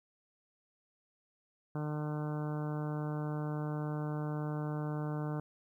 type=harmonic tone; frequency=150.6 Hz; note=D3; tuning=44 cents sharp; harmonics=1 / 2 / 3 / 4 / 5 / 6 / 7 / 8 / 9 / 10; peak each=-35 / -41 / -45 / -47 / -49 / -51 / -52 / -53 / -54 / -55 dBFS; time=1.75-5.4 s; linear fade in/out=2 ms; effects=12-bit